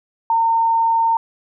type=tone; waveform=sine; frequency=912 Hz; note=A#5; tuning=38 cents flat; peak=-13 dBFS; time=0.3-1.17 s; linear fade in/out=2 ms; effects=none